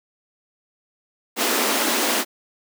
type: high-pass noise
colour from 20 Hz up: pink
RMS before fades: -21 dBFS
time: 1.36-2.25 s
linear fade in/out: 50 ms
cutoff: 220 Hz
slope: 96 dB/octave
effects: none